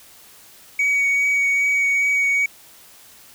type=tone with vibrato; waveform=sine; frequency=2251 Hz; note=C#7; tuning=26 cents sharp; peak=-13 dBFS; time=0.79-2.46 s; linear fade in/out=5 ms; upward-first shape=triangle; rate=2.5 Hz; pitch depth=14 cents each way; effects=tanh soft clip ceiling -15 dBFS + white hiss -47 dBFS RMS until 3.34 s